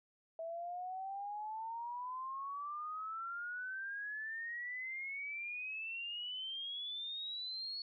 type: exponential sweep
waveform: sine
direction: up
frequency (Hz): 650 to 4402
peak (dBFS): -40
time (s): 0.39-7.82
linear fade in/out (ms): 2
effects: none